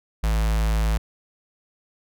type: tone with notch filter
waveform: square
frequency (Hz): 54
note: A1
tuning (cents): -32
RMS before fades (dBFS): -21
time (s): 0.23-0.98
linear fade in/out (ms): 10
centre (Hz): 320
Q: 1.1
effects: none